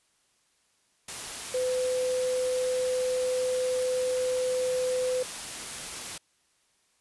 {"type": "tone in noise", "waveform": "sine", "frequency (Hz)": 507, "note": "B4", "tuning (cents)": 45, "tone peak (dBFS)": -25, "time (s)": [1.54, 5.23], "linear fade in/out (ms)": 5, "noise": "white", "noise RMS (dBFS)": -37, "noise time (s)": [1.08, 6.18], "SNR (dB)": 9, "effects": ["white hiss -69 dBFS RMS until 7 s", "resampled to 24000 Hz"]}